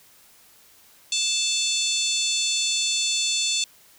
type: harmonic tone with a mistuned harmonic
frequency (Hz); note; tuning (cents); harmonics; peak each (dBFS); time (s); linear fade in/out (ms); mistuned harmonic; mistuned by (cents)
880; A5; 0; 3 / 4 / 5 / 6 / 7 / 8 / 9 / 10; -30 / -26 / -28 / -37 / -30 / -28 / -36 / -39; 1.12-3.64; 2; 8; +29
effects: white hiss -54 dBFS RMS until 3.98 s